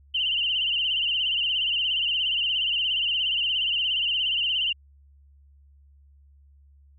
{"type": "tone with vibrato", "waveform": "sine", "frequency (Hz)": 2928, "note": "F#7", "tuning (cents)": -19, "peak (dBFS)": -22, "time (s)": [0.14, 4.73], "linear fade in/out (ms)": 10, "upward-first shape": "sine", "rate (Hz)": 17, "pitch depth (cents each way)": 100, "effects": ["added 70 Hz sine -52 dBFS peak until 6.98 s"]}